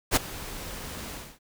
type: noise with ADSR envelope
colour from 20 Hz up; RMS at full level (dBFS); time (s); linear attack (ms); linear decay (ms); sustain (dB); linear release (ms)
pink; -18; 0.11-1.39; 53; 13; -20; 260
effects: none